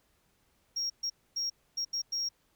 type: tone bursts at uneven times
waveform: sine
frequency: 5588 Hz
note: F8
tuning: in tune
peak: -28 dBFS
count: 6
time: 0.76-0.9 / 1.03-1.1 / 1.36-1.5 / 1.77-1.85 / 1.93-2.02 / 2.12-2.29 s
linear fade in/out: 10 ms
effects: tanh soft clip ceiling -28 dBFS + pink hiss -71 dBFS RMS until 2.55 s